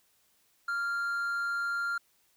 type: tone with amplitude modulation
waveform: triangle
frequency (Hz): 1393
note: F6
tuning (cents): -5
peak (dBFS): -26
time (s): 0.68-1.98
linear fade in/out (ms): 5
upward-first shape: sine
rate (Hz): 253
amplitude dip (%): 30
effects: white hiss -69 dBFS RMS until 2.36 s